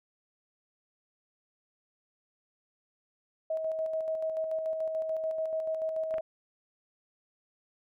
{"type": "tone with tremolo", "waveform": "sine", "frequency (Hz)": 638, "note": "D#5", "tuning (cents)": 43, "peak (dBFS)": -28, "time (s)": [3.5, 6.21], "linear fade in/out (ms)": 5, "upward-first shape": "square", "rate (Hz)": 6.9, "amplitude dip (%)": 35}
{"type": "clicks", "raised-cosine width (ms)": 0.5, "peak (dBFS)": -28, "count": 2, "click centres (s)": [6.141, 6.183]}
{"effects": []}